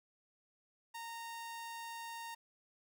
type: tone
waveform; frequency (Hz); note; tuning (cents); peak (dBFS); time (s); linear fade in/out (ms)
sawtooth; 924; A#5; -16; -40; 0.94-2.35; 10
effects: none